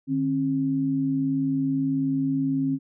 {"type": "tone pair together", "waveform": "sine", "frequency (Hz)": [151.42, 269.8], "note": ["D#3", "C#4"], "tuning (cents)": [-47, -47], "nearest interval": "minor seventh", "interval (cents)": 1000, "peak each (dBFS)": [-29, -22], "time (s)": [0.07, 2.79], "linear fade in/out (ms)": 50, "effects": []}